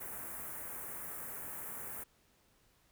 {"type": "band-stop noise", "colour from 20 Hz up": "white", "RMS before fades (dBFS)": -44, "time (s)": [0, 2.04], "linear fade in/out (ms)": 10, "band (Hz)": [1900, 9400], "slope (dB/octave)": 24, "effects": ["pink hiss -70 dBFS RMS until 2.91 s"]}